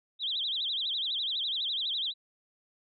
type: tone with vibrato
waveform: sine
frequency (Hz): 3520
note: A7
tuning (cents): 0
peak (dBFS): -29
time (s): 0.19-2.14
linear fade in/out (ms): 50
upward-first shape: sine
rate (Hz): 12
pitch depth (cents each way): 210
effects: none